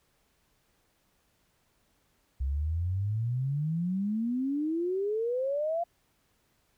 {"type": "exponential sweep", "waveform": "sine", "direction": "up", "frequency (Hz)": [64.6, 698.5], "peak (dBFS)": -27, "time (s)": [2.4, 5.84], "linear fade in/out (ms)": 10, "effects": ["pink hiss -71 dBFS RMS until 6.77 s"]}